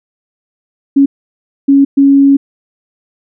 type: tone bursts at uneven times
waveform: sine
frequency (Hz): 277.2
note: C#4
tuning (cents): 0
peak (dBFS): -3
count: 3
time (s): 0.96-1.06 / 1.68-1.85 / 1.97-2.37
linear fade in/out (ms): 10
effects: none